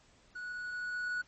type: tone with level ramp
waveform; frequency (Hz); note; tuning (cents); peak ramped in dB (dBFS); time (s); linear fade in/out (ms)
triangle; 1468; F#6; -14; -38 to -30; 0.35-1.22; 10
effects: pink hiss -64 dBFS RMS until 1.27 s + MP3 32 kbps